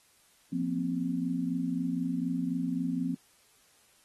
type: chord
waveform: sine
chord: F suspended fourth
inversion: none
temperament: equal with one note detuned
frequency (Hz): 174.61 / 237.6 / 261.6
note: F3 / Bb3 / C4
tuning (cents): 0 / +33 / 0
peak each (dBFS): -33 / -35 / -31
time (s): 0.52-3.15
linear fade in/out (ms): 10
effects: white hiss -64 dBFS RMS until 4.04 s + AAC 32 kbps